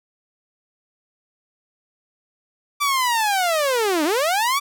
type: linear two-way sweep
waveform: sawtooth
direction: down then up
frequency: 1174.7 to 287.3 to 1174.7 Hz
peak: -14 dBFS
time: 2.8-4.6 s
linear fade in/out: 20 ms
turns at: 4.04 s
effects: none